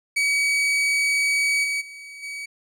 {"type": "tone with level steps", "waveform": "40% pulse", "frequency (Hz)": 2269, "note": "C#7", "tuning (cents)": 40, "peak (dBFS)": [-18, -22, -37, -30], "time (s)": [0.16, 2.46], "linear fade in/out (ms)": 10, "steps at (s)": [1.63, 1.8, 2.22], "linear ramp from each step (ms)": 20, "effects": ["low-pass 11000 Hz 12 dB/octave"]}